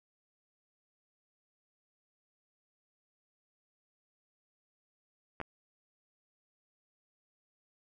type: clicks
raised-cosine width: 0.5 ms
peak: -23 dBFS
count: 2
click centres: 5.402 / 5.414 s
effects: none